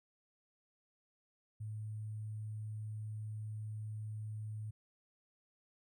sine tone with sample-and-hold, 107.5 Hz, A2, 40 cents flat, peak -40 dBFS, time 1.6-4.71 s, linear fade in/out 10 ms, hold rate 8820 Hz, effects none

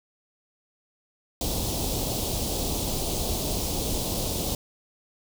pink band-stop noise, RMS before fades -28 dBFS, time 1.41-4.55 s, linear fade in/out 2 ms, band 830 to 3300 Hz, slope 24 dB/octave, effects none

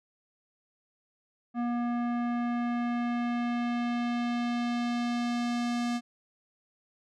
square tone with low-pass filter sweep, 239.5 Hz, A#3, 47 cents sharp, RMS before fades -30 dBFS, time 1.54-6.01 s, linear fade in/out 50 ms, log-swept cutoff 1200 to 6800 Hz, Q 0.96, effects none

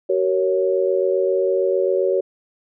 sine chord, F# major, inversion none, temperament equal with one note detuned, 379.1 / 466.2 / 554.4 Hz, F#4 / A#4 / C#5, +42 / 0 / 0 cents, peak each -19 / -23 / -20 dBFS, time 0.09-2.21 s, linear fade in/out 10 ms, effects none

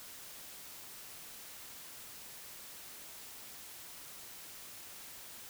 silence, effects white hiss -50 dBFS RMS until 5.49 s

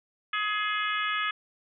harmonic tone, 421 Hz, G#4, 24 cents sharp, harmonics 3 / 4 / 5 / 6 / 7 / 8, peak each -30 / -32 / -34 / -36 / -37 / -38 dBFS, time 0.33-1.31 s, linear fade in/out 5 ms, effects none

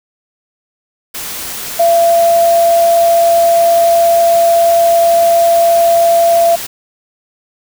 sine tone in noise, 678 Hz, E5, 49 cents sharp, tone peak -6 dBFS, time 1.79-6.56 s, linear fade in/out 10 ms, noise white, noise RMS -23 dBFS, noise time 1.14-6.67 s, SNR +14 dB, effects none

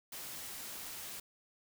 white noise, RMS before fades -45 dBFS, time 0.12-1.2 s, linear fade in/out 5 ms, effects none

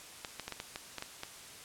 clicks, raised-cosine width 0.2 ms, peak -21 dBFS, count 9, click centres 0.248 / 0.397 / 0.48 / 0.523 / 0.601 / 0.759 / 0.983 / 1.024 / 1.234 s, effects white hiss -50 dBFS RMS until 1.64 s + low-pass 10000 Hz 12 dB/octave

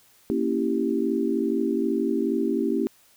sine chord, A# diminished seventh, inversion none, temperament equal, 233.1 / 277.2 / 329.6 / 392 Hz, A#3 / C#4 / E4 / G4, 0 / 0 / 0 / 0 cents, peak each -27 dBFS, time 0.3-2.87 s, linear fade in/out 0 ms, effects white hiss -58 dBFS RMS until 3.16 s

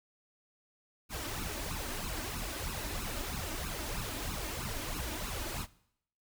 pink noise with flanger, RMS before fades -38 dBFS, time 1.09-5.67 s, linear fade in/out 50 ms, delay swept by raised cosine 0.74 to 3.34 ms, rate 3.1 Hz, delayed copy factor +0.75, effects noise-tail reverb RT60 0.7 s tail -20 dB re dry

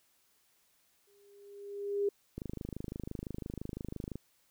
sine tone with exponential growth, 404 Hz, G#4, 48 cents flat, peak -26 dBFS, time 1.07-2.09 s, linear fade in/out 5 ms, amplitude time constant 220 ms
click train, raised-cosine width 3 ms, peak -26 dBFS, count 47, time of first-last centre 2.38-4.156 s, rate 25.9 Hz
effects white hiss -71 dBFS RMS until 4.5 s

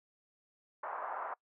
pink band-pass noise, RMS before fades -40 dBFS, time 0.83-1.34 s, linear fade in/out 5 ms, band 720 to 1300 Hz, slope 24 dB/octave, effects noise-tail reverb RT60 0.1 s tail -24 dB re dry + low-pass 2000 Hz 12 dB/octave

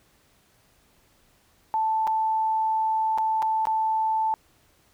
sine tone with dropouts, 880 Hz, A5, in tune, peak -21 dBFS, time 1.74-4.34 s, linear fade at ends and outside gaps 0 ms, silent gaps 2.07-2.075 / 3.177-3.184 / 3.421-3.426 / 3.654-3.67 s, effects pink hiss -62 dBFS RMS until 4.93 s

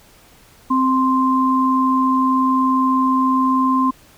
sine tone pair together, 261.6 / 1046.5 Hz, C4 / C6, 0 / 0 cents, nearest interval 2 octaves, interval 2400 cents, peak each -16 dBFS, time 0.7-3.91 s, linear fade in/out 10 ms, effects pink hiss -49 dBFS RMS until 4.17 s

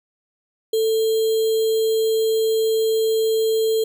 sine tone with sample-and-hold, 443.3 Hz, A4, 13 cents sharp, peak -16 dBFS, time 0.73-3.84 s, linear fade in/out 5 ms, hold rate 3675 Hz, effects none

